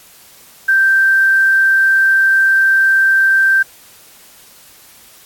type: tone with quantisation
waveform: sine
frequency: 1567 Hz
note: G6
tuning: 1 cent flat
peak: -8 dBFS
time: 0.68-3.63 s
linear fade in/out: 10 ms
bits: 6
effects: white hiss -43 dBFS RMS until 5.25 s + AAC 64 kbps